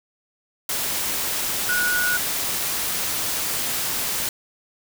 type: tone in noise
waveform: sine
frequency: 1459 Hz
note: F#6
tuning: 25 cents flat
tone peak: -20 dBFS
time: 1.69-2.17 s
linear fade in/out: 2 ms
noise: white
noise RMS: -25 dBFS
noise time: 0.69-4.29 s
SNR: +2 dB
effects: none